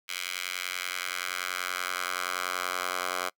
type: tone with high-pass filter sweep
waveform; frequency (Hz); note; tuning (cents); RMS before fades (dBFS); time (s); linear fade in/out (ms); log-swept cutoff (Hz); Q
10% pulse; 90.5; F#2; -38; -33; 0.08-3.3; 20; 2400 to 900; 1.5
effects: noise-tail reverb RT60 0.1 s tail -26 dB re dry